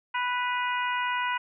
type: harmonic tone with a mistuned harmonic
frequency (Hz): 493.5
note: B4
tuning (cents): -1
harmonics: 2 / 3 / 4 / 5 / 6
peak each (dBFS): -28 / -32 / -34 / -36 / -38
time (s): 0.14-1.38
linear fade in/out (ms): 10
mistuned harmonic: 6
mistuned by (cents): -47
effects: none